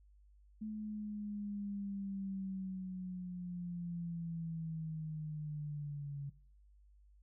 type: linear sweep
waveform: sine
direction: down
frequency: 216.1 to 140 Hz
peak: -39 dBFS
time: 0.61-6.3 s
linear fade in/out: 10 ms
effects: noise-tail reverb RT60 0.5 s tail -19 dB re dry + added 50 Hz sine -61 dBFS peak until 7.22 s